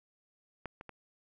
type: clicks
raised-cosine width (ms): 0.5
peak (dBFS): -24 / -30 / -30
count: 3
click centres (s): 0.657 / 0.811 / 0.893
effects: none